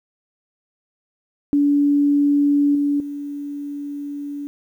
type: tone with level steps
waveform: sine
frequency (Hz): 287.2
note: D4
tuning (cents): -39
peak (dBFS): -13 / -16 / -26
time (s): 1.53-4.47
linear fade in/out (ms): 0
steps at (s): 2.75 / 3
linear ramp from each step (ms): 2
effects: 9-bit